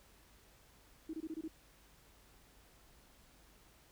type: tone bursts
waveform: sine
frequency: 318.6 Hz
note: D#4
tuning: 41 cents sharp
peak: -39 dBFS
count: 6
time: 1.09-1.48 s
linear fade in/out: 5 ms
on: 45 ms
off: 24 ms
effects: added 50 Hz sine -68 dBFS peak until 3.91 s + pink hiss -65 dBFS RMS until 3.91 s